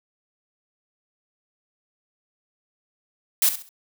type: noise with echo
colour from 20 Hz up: blue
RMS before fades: -18 dBFS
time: 3.42-3.49 s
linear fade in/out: 2 ms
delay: 67 ms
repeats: 3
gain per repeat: -11 dB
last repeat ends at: 3.691 s
effects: none